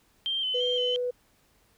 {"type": "tone with vibrato", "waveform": "sine", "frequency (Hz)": 3100, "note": "G7", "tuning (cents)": -20, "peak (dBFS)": -26, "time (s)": [0.26, 0.96], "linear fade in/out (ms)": 0, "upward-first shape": "square", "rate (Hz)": 2.9, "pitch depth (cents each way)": 34}
{"type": "tone", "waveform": "sine", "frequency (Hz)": 493.9, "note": "B4", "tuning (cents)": 0, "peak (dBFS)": -26, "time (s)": [0.54, 1.11], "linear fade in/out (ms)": 10}
{"effects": ["tanh soft clip ceiling -16 dBFS", "pink hiss -65 dBFS RMS until 1.77 s"]}